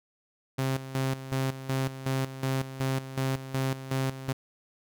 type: tone with tremolo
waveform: sawtooth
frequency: 133 Hz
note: C3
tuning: 29 cents sharp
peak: -22 dBFS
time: 0.58-4.33 s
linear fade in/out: 10 ms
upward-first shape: square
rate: 2.7 Hz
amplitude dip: 75%
effects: none